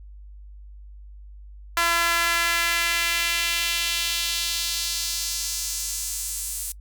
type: tone with high-pass filter sweep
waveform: sawtooth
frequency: 338.8 Hz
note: E4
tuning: 48 cents sharp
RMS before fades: -25 dBFS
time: 1.77-6.72 s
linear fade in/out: 2 ms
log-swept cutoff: 1300 to 9000 Hz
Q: 1.5
effects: noise-tail reverb RT60 0.1 s tail -23 dB re dry + added 50 Hz sine -40 dBFS peak until 6.8 s